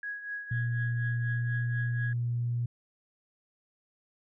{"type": "tone with tremolo", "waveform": "sine", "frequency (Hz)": 1661, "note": "G#6", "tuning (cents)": 0, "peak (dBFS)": -32, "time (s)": [0.03, 2.13], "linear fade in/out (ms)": 2, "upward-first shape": "triangle", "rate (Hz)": 4.1, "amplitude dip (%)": 70}
{"type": "tone with pitch glide", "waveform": "sine", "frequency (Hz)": [118.8, 119.7], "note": ["A#2", "A#2"], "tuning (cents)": [33, 46], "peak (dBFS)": -27, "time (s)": [0.51, 2.66], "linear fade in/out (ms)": 5, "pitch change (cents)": 13, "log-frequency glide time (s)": [1.33, 1.49]}
{"effects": ["tanh soft clip ceiling -20 dBFS"]}